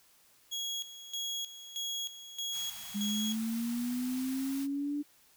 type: tone with tremolo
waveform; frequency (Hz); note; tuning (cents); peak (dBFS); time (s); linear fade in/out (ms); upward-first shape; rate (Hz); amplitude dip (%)
30% pulse; 3318; G#7; -2; -31; 0.51-3.36; 20; square; 1.6; 75
type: band-stop noise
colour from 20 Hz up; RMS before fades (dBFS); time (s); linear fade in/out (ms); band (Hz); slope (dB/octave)
white; -46; 2.51-4.68; 50; 230 to 650; 96
type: linear sweep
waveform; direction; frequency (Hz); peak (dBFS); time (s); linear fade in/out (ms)
sine; up; 203.1 to 293.7; -31; 2.94-5.03; 20
effects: white hiss -64 dBFS RMS until 5.36 s